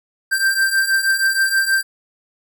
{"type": "beating tone pair", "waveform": "square", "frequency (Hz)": [1568, 1574.3], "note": ["G6", "G6"], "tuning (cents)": [0, 7], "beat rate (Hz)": 6.3, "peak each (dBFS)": [-21, -17], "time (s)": [0.31, 1.83], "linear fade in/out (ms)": 20, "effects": []}